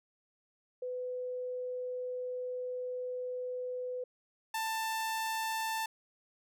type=tone pair in turn; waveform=sine / sawtooth; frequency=501 / 888.3 Hz; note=B4 / A5; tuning=+25 / +16 cents; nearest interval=minor seventh; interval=991 cents; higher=second; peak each=-35 / -29 dBFS; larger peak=second; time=0.82-4.04 / 4.54-5.86 s; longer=first; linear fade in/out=5 ms; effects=none